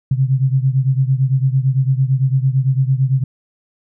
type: beating tone pair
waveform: sine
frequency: 130 / 138.9 Hz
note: C3 / C#3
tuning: -11 / +4 cents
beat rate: 8.9 Hz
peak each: -14 / -17 dBFS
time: 0.11-3.24 s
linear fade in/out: 5 ms
effects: none